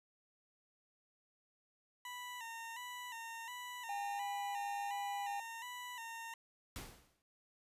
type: tone with vibrato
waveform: 20% pulse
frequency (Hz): 950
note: A#5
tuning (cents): +33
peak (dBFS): -40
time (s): 2.05-6.34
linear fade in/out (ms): 2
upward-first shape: square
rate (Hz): 1.4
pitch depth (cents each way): 65
type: tone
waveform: triangle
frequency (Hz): 808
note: G#5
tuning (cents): -48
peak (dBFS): -37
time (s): 3.89-5.4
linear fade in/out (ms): 2
type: noise with exponential decay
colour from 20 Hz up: pink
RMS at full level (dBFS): -44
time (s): 6.76-7.22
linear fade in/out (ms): 0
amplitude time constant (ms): 100
effects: resampled to 32000 Hz